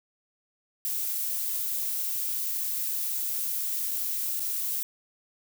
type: noise with dropouts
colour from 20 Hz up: violet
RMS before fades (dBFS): -30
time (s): 0.85-4.83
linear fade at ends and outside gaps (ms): 0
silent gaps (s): 3.909-3.913 / 4.396-4.404
effects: none